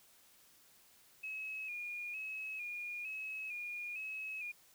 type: tone with vibrato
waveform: sine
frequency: 2500 Hz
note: D#7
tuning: 8 cents sharp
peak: -40 dBFS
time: 1.23-4.52 s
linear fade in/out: 10 ms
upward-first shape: square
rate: 1.1 Hz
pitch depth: 48 cents each way
effects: white hiss -65 dBFS RMS until 4.74 s